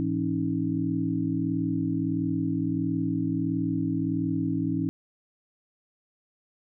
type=tone cluster; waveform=sine; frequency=109.6 / 167.6 / 273 / 314.5 Hz; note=A2 / E3 / C#4 / D#4; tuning=-6 / +29 / -26 / +19 cents; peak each=-33 / -30 / -28 / -30 dBFS; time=0-4.89 s; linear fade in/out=0 ms; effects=none